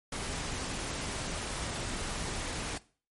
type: noise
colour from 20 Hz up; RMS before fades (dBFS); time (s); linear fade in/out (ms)
pink; -36; 0.12-2.78; 5
effects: noise-tail reverb RT60 0.4 s tail -19 dB re dry + MP3 48 kbps